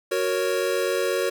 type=chord; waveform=square; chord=F# major; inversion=none; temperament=equal; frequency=370 / 466.2 / 554.4 Hz; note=F#4 / A#4 / C#5; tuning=0 / 0 / 0 cents; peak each=-27 dBFS; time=0.11-1.3 s; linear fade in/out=10 ms; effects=none